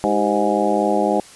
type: harmonic tone with a mistuned harmonic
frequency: 103.83 Hz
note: G#2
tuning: in tune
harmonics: 2 / 3 / 4 / 5 / 6 / 7 / 8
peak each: -23 / -23 / -23 / -23 / -23 / -23 / -23 dBFS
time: 0.04-1.2 s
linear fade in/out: 0 ms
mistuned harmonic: 4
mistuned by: -92 cents
effects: white hiss -43 dBFS RMS until 1.35 s + resampled to 24000 Hz